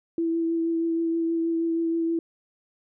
sine tone with vibrato, 331.1 Hz, E4, 8 cents sharp, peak -22 dBFS, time 0.18-2.19 s, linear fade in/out 2 ms, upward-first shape triangle, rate 6.3 Hz, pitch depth 17 cents each way, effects none

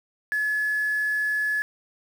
sine tone with quantisation, 1707 Hz, G#6, 47 cents sharp, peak -22 dBFS, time 0.32-1.62 s, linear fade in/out 0 ms, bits 7, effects none

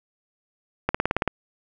click train, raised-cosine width 0.5 ms, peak -6 dBFS, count 8, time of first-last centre 0.89-1.277 s, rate 18.1 Hz, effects none

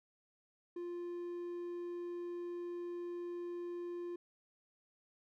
triangle tone, 349.2 Hz, F4, in tune, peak -38 dBFS, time 0.76-4.16 s, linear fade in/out 5 ms, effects none

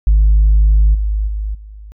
sine tone with level steps, 52 Hz, G#1, 3 cents sharp, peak -5 / -13 / -17 / -31 dBFS, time 0.07-1.92 s, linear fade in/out 0 ms, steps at 0.94 / 1.27 / 1.54 s, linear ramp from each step 10 ms, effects tanh soft clip ceiling -4 dBFS

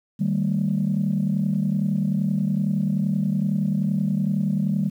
sine tone cluster, 154 / 196.4 / 227 Hz, D#3 / G3 / A#3, -17 / +4 / -46 cents, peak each -24 / -21 / -27 dBFS, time 0.19-4.9 s, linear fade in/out 20 ms, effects tanh soft clip ceiling -13 dBFS + 9-bit

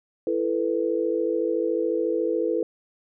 sine chord, E suspended fourth, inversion none, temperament equal with one note detuned, 333.3 / 440 / 493.9 Hz, E4 / A4 / B4, +19 / 0 / 0 cents, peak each -26 dBFS, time 0.27-2.63 s, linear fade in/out 2 ms, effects none

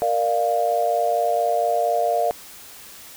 sine chord, Bb major, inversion none, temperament equal with one note detuned, 466.2 / 594.2 / 698.5 Hz, Bb4 / D5 / F5, 0 / +20 / 0 cents, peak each -25 / -23 / -20 dBFS, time 0.02-2.31 s, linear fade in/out 0 ms, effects white hiss -42 dBFS RMS until 3.16 s

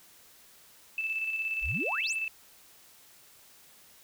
sine tone with tremolo, 2637 Hz, E7, in tune, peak -28 dBFS, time 0.98-2.28 s, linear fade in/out 2 ms, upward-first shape square, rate 17 Hz, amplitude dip 40%
sine exponential sweep, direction up, 38.36 to 11000 Hz, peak -32 dBFS, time 1.61-2.16 s, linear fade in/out 50 ms
effects white hiss -57 dBFS RMS until 4.03 s

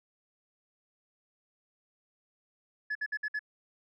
sine tone bursts, 1709 Hz, G#6, 49 cents sharp, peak -28 dBFS, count 5, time 2.9-3.393 s, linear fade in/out 10 ms, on 53 ms, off 57 ms, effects tanh soft clip ceiling -29 dBFS

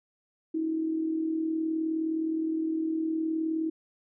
sine tone with amplitude modulation, 320.4 Hz, E4, 49 cents flat, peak -24 dBFS, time 0.54-3.7 s, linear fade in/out 10 ms, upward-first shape sine, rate 39.4 Hz, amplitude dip 50%, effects none

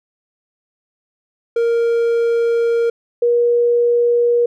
triangle / sine tone pair in turn, 466.2 / 477.1 Hz, A#4 / A#4, 0 / +40 cents, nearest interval unison, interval 40 cents, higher second, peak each -11 dBFS, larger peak neither, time 1.56-2.9 / 3.22-4.46 s, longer first, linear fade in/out 5 ms, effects none

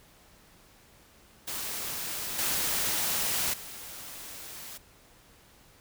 white noise with level steps, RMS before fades -35 / -29 / -43 dBFS, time 1.47-4.78 s, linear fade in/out 10 ms, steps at 2.38 / 3.53 s, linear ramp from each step 10 ms, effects pink hiss -58 dBFS RMS until 5.8 s

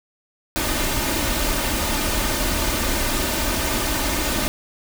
pink noise with comb filter, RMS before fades -22 dBFS, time 0.56-4.48 s, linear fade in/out 0 ms, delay 3.3 ms, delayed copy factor +0.55, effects none

